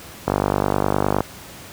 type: click train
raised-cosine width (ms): 1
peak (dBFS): -3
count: 47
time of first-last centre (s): 0.28-1.206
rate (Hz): 49.7
effects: pink hiss -39 dBFS RMS until 1.72 s + high-pass 60 Hz 12 dB/octave